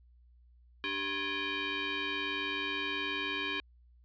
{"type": "tone with frequency modulation", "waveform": "sine", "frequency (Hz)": 392.4, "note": "G4", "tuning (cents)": 2, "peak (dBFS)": -32, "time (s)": [0.84, 3.6], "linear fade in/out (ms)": 0, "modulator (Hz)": 686, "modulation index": 4.7, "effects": ["added 60 Hz sine -58 dBFS peak until 4.04 s", "resampled to 11025 Hz"]}